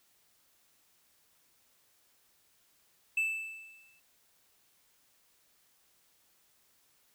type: tone with exponential decay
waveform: triangle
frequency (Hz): 2639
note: E7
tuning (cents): +1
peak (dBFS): -24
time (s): 3.17-4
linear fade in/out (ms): 5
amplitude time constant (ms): 180
effects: white hiss -69 dBFS RMS until 7.14 s